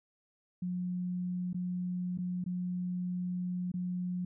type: tone with dropouts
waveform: sine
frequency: 179.8 Hz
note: F#3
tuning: 49 cents flat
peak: -32 dBFS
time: 0.62-4.25 s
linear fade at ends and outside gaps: 5 ms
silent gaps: 1.531-1.544 / 2.176-2.185 / 2.441-2.461 / 3.718-3.739 s
effects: none